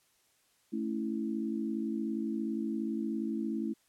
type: chord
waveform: sine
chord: A major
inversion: none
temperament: equal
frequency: 220 / 277.2 / 329.6 Hz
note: A3 / C#4 / E4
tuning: 0 / 0 / 0 cents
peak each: -34 / -38 / -36 dBFS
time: 0.72-3.74 s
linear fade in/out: 20 ms
effects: white hiss -70 dBFS RMS until 3.88 s + low-pass 12000 Hz 12 dB/octave